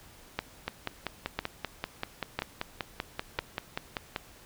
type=two click trains; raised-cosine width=0.3 ms; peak=-15 / -13 dBFS; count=19 / 4; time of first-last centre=0.68-4.162 / 0.39-3.39 s; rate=5.17 / 1 Hz; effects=pink hiss -54 dBFS RMS until 4.45 s